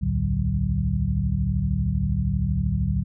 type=tone cluster; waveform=sine; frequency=63.8 / 76.6 / 110.1 / 146.6 / 187.7 Hz; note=C2 / D#2 / A2 / D3 / F#3; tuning=-43 / -27 / +2 / -3 / +25 cents; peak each=-27 dBFS; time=0.01-3.04 s; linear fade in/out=20 ms; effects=none